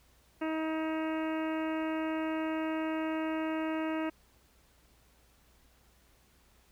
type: harmonic tone with a mistuned harmonic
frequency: 317 Hz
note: D#4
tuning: 32 cents sharp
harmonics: 1 / 2 / 3 / 4 / 5 / 6 / 7 / 8 / 9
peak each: -32 / -38 / -42 / -44 / -46 / -48 / -49 / -50 / -51 dBFS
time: 0.41-4.1 s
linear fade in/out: 10 ms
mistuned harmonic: 9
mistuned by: -36 cents
effects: added 60 Hz sine -66 dBFS peak until 6.71 s + pink hiss -66 dBFS RMS until 6.71 s